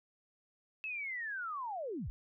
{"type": "linear sweep", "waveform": "sine", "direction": "down", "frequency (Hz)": [2639, 33.79], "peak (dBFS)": -37, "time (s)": [0.84, 2.1], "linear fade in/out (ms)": 0, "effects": []}